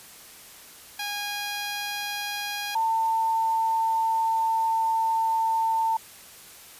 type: tone pair in turn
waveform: 10% pulse / sine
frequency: 820 / 897.8 Hz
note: G#5 / A5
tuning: -22 / +35 cents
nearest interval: major second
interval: 157 cents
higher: second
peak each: -21 dBFS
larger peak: neither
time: 0.99-2.75 / 2.75-5.97 s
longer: second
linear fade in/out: 5 ms
effects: white hiss -47 dBFS RMS until 6.79 s + resampled to 32000 Hz